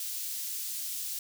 white high-pass noise, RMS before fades -36 dBFS, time 0-1.19 s, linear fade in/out 2 ms, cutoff 4200 Hz, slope 12 dB/octave, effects none

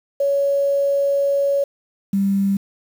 sine tone pair in turn, 560 / 197.08 Hz, C#5 / G3, +18 / +10 cents, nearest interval octave + tritone, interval 1808 cents, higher first, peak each -15 dBFS, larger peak neither, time 0.2-1.64 / 2.13-2.57 s, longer first, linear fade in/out 5 ms, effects 7-bit

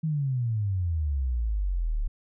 sine exponential sweep, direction down, 162.6 to 34.65 Hz, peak -24 dBFS, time 0.03-2.08 s, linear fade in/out 10 ms, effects none

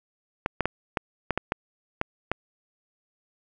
clicks, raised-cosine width 0.5 ms, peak -9 dBFS, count 9, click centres 0.461 / 0.607 / 0.656 / 0.972 / 1.307 / 1.376 / 1.521 / 2.014 / 2.316 s, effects none

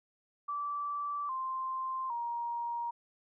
sine tone with pitch steps, 1161 / 1046.4 / 943 Hz, D6 / C6 / A#5, -20 / 0 / +20 cents, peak -33 dBFS, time 0.48-2.91 s, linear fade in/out 10 ms, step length 810 ms, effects none

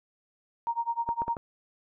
sine tone with tremolo, 932.3 Hz, A#5, in tune, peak -24 dBFS, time 0.67-1.37 s, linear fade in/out 0 ms, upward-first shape sine, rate 9.8 Hz, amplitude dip 95%
clicks, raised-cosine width 1 ms, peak -21 dBFS, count 4, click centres 1.09 / 1.219 / 1.281 / 1.368 s
effects none

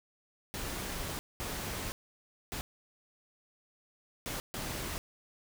pink noise bursts at uneven times, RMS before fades -38 dBFS, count 5, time 0.54-1.19 / 1.4-1.92 / 2.52-2.61 / 4.26-4.4 / 4.54-4.98 s, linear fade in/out 0 ms, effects none

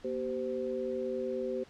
sine tone cluster, 238.7 / 384.9 / 515 Hz, A#3 / G4 / C5, +41 / -32 / -28 cents, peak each -39 / -35 / -35 dBFS, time 0.04-1.64 s, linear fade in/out 10 ms, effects pink hiss -57 dBFS RMS until 1.69 s + low-pass 5000 Hz 12 dB/octave

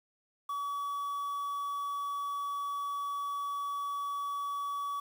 triangle tone with quantisation, 1138 Hz, C#6, 45 cents sharp, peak -31 dBFS, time 0.49-5 s, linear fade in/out 5 ms, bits 9, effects none

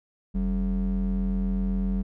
triangle ring-modulated tone, 118.2 Hz, A#2, 24 cents sharp, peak -18 dBFS, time 0.34-2.03 s, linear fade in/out 20 ms, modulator 74.3 Hz, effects none

